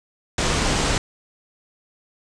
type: low-pass noise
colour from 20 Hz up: pink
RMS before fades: -21 dBFS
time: 0.38-0.98 s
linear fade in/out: 2 ms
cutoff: 8600 Hz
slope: 48 dB/octave
effects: none